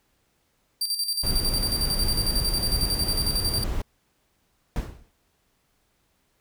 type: tone with tremolo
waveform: sawtooth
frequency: 4699 Hz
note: D8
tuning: in tune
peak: -20 dBFS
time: 0.81-3.64 s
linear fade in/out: 5 ms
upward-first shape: square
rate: 11 Hz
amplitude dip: 60%
type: noise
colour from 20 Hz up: brown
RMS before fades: -27 dBFS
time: 1.23-3.82 s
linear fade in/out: 5 ms
type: noise with exponential decay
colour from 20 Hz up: brown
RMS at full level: -24 dBFS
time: 4.76-5.11 s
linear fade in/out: 1 ms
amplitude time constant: 76 ms
effects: pink hiss -69 dBFS RMS until 6.4 s